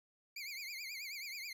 25% pulse tone with vibrato, 2257 Hz, C#7, 31 cents sharp, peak -39 dBFS, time 0.36-1.53 s, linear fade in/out 5 ms, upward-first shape triangle, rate 9.3 Hz, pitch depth 170 cents each way, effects none

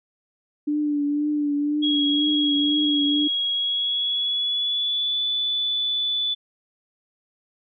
sine tone with vibrato, 293.7 Hz, D4, in tune, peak -20 dBFS, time 0.67-3.28 s, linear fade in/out 10 ms, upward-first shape triangle, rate 2 Hz, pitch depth 38 cents each way
sine tone with pitch glide, 3308 to 3478 Hz, G#7 to A7, -8 to -21 cents, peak -21 dBFS, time 1.82-6.35 s, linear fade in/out 20 ms, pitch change +87 cents, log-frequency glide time 3.52-5.23 s
effects none

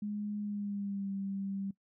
sine tone with pitch glide, 207.7 to 196.04 Hz, G#3 to G3, 0 to 0 cents, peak -34 dBFS, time 0.02-1.71 s, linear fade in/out 5 ms, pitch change -100 cents, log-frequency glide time 0.4-1.11 s, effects noise-tail reverb RT60 0.1 s tail -20 dB re dry

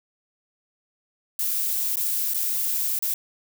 violet noise with dropouts, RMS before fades -25 dBFS, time 1.39-3.14 s, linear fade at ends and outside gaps 2 ms, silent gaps 1.958-1.969 / 2.337-2.344 / 2.989-3.024 s, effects none

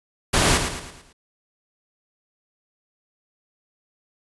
pink noise with echo, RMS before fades -18 dBFS, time 0.33-0.58 s, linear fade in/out 10 ms, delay 110 ms, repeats 5, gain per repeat -7 dB, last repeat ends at 1.13 s, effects resampled to 24000 Hz

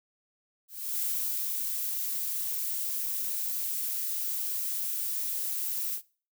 violet noise with ADSR envelope, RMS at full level -30 dBFS, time 0.68-6.02 s, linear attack 320 ms, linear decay 490 ms, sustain -2 dB, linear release 81 ms, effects noise-tail reverb RT60 0.4 s tail -22 dB re dry

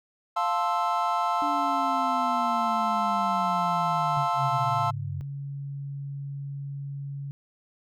triangle chord, F major seventh, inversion none, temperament equal, 698.5 / 880 / 1046.5 / 1318.5 Hz, F5 / A5 / C6 / E6, 0 / 0 / 0 / 0 cents, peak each -27 dBFS, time 0.36-4.91 s, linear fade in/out 10 ms
sine linear sweep, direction down, 293.7 to 92.5 Hz, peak -32 dBFS, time 1.42-5.21 s, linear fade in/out 0 ms
sine tone, 140 Hz, C#3, 18 cents sharp, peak -32 dBFS, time 4.17-7.31 s, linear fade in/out 0 ms
effects none

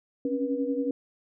sine tone cluster, 268.8 / 279.7 / 483.8 Hz, C4 / C#4 / B4, +47 / +16 / -36 cents, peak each -30 dBFS, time 0.25-0.91 s, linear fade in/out 2 ms, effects none

